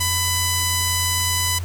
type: tone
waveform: 5% pulse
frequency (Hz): 999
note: B5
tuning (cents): +20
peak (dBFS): -7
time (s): 0-1.59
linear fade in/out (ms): 10
effects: added 88 Hz sine -25 dBFS peak until 1.64 s + pink hiss -40 dBFS RMS until 1.64 s